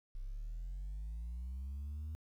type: linear sweep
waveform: sine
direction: up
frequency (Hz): 30.87 to 79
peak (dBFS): -37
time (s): 0.15-2.15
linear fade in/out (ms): 0
effects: tanh soft clip ceiling -39 dBFS + 12-bit